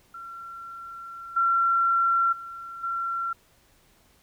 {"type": "tone with level steps", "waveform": "sine", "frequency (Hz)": 1363, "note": "F6", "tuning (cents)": -43, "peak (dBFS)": [-37, -19, -36, -26], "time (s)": [0.14, 3.33], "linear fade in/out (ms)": 5, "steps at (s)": [1.36, 2.32, 2.83], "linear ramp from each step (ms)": 10, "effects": ["pink hiss -61 dBFS RMS until 4.22 s"]}